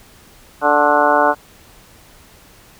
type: harmonic tone with a mistuned harmonic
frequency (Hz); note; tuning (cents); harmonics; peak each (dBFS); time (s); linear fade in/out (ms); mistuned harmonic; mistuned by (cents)
146.83; D3; 0; 2 / 3 / 4 / 5 / 6 / 7 / 8 / 9 / 10; -23 / -22 / -17 / -18 / -17 / -19 / -23 / -23 / -19; 0.61-1.35; 50; 7; +55
effects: pink hiss -46 dBFS RMS until 2.79 s